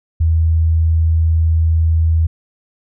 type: tone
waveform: sine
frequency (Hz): 81.1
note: E2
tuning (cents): -28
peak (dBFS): -10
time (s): 0.2-2.27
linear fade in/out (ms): 10
effects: none